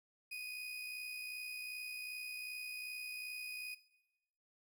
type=tone with amplitude modulation; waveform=35% pulse; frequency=2489 Hz; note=D#7; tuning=in tune; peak=-39 dBFS; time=0.31-3.75 s; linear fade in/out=10 ms; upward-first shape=sine; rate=62.6 Hz; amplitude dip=35%; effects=noise-tail reverb RT60 1.0 s tail -17 dB re dry